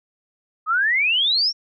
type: exponential sweep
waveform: sine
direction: up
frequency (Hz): 1224 to 5650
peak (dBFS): -16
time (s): 0.66-1.53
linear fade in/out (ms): 50
effects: none